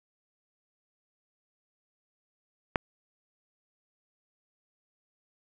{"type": "click", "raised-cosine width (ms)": 0.5, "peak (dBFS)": -9, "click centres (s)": 2.758, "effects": []}